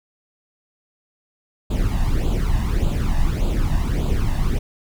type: noise with flanger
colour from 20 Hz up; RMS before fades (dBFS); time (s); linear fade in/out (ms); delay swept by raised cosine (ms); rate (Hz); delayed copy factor
brown; -19; 1.7-4.59; 10; 0.26 to 1.11; 1.7; +0.7
effects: none